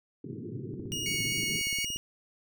pink band-pass noise, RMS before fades -39 dBFS, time 0.24-1.6 s, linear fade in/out 5 ms, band 100 to 430 Hz, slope 96 dB/octave
click train, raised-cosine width 3 ms, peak -31 dBFS, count 22, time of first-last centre 0.74-1.961 s, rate 17.2 Hz
25% pulse tone, 2867 Hz, F7, 45 cents sharp, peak -29 dBFS, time 0.92-1.97 s, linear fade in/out 0 ms
sawtooth tone with vibrato, 2217 Hz, C#7, in tune, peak -28 dBFS, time 1.06-1.85 s, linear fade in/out 2 ms, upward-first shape sine, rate 4.2 Hz, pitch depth 10 cents each way
effects none

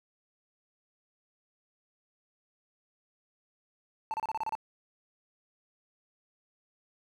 triangle tone bursts, 882 Hz, A5, 4 cents sharp, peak -28 dBFS, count 8, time 4.11-4.552 s, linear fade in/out 0 ms, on 29 ms, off 30 ms, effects none

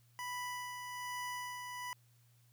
25% pulse tone with tremolo, 987.8 Hz, B5, in tune, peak -35 dBFS, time 0.19-1.93 s, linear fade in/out 0 ms, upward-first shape sine, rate 1.2 Hz, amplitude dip 40%, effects added 119 Hz sine -65 dBFS peak until 2.52 s + white hiss -73 dBFS RMS until 2.52 s

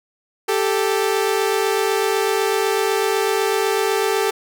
sawtooth tone pair together, 392 / 440 Hz, G4 / A4, 0 / 0 cents, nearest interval major second, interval 200 cents, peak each -16 dBFS, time 0.48-4.31 s, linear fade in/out 10 ms, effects none

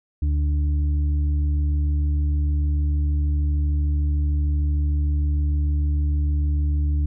harmonic tone, 73.42 Hz, D2, in tune, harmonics 1 / 2 / 4, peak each -18 / -32 / -35 dBFS, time 0.22-7.06 s, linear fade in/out 5 ms, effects none

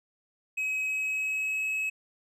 triangle tone with pitch glide, 2547 to 2571 Hz, D#7 to E7, +40 to -44 cents, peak -26 dBFS, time 0.57-1.9 s, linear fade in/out 10 ms, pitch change +16 cents, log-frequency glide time 0.86-1.67 s, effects none

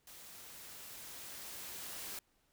white noise with level ramp, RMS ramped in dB -54 to -44 dBFS, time 0.07-2.19 s, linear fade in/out 2 ms, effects pink hiss -75 dBFS RMS until 2.52 s

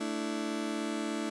35% pulse chord, A suspended fourth, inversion none, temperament just, 220 / 293.3 / 330 Hz, A3 / D4 / E4, 0 / -2 / +2 cents, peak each -35 / -35 / -35 dBFS, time 0-1.3 s, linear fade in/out 10 ms, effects resampled to 24000 Hz

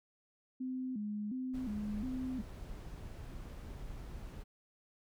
sine tone with vibrato, 231.8 Hz, A#3, 10 cents flat, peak -36 dBFS, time 0.6-2.42 s, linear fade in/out 10 ms, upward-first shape square, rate 1.4 Hz, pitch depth 180 cents each way
brown noise, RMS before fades -46 dBFS, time 1.53-4.44 s, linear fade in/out 20 ms
effects none

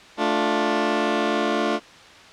15% pulse chord, D minor, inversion second, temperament just, 220.2 / 293.7 / 352.4 Hz, A3 / D4 / F4, +2 / 0 / +16 cents, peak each -18 dBFS, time 0.17-1.8 s, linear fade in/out 50 ms, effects white hiss -45 dBFS RMS until 2.32 s + low-pass 4000 Hz 12 dB/octave

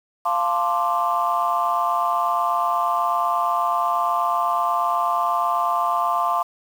sine chord, D minor seventh, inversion first, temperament equal with one note detuned, 694.8 / 880 / 1046.5 / 1174.7 Hz, F5 / A5 / C6 / D6, -9 / 0 / 0 / 0 cents, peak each -23 / -26 / -22 / -23 dBFS, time 0.25-6.43 s, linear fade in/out 10 ms, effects tanh soft clip ceiling -10 dBFS + 7-bit

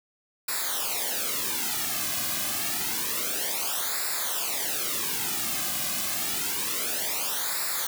white noise with flanger, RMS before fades -29 dBFS, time 0.48-7.87 s, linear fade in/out 5 ms, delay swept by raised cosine 0.32 to 2.22 ms, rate 0.28 Hz, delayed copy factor -0.85, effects none

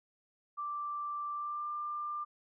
sine tone with pitch glide, 1174.7 to 1191.8 Hz, D6 to D6, 0 to +25 cents, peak -35 dBFS, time 0.57-2.25 s, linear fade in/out 20 ms, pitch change +25 cents, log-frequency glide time 1.33-1.67 s, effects none

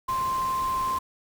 sine tone in noise, 1046.5 Hz, C6, in tune, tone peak -24 dBFS, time 0.08-0.99 s, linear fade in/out 10 ms, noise pink, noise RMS -39 dBFS, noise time 0.08-0.99 s, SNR +12 dB, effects none

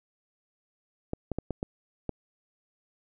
clicks, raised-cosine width 2 ms, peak -17 dBFS, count 6, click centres 1.134 / 1.317 / 1.386 / 1.507 / 1.629 / 2.093 s, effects none

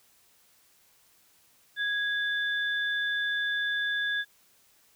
sine tone pair together, 1659 / 3523 Hz, G#6 / A7, -2 / +1 cents, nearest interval octave + minor second, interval 1303 cents, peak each -27 / -34 dBFS, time 1.76-4.25 s, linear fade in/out 50 ms, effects white hiss -63 dBFS RMS until 4.95 s

